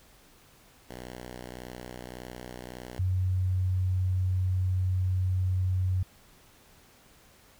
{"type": "tone pair in turn", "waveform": ["5% pulse", "sine"], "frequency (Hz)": [61.74, 92.51], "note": ["B1", "F#2"], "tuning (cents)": [0, 0], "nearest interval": "perfect fifth", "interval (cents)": 700, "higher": "second", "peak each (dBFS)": [-29, -24], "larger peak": "second", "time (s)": [[0.89, 2.99], [2.99, 6.03]], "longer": "second", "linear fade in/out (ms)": 5, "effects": ["pink hiss -58 dBFS RMS until 7.59 s"]}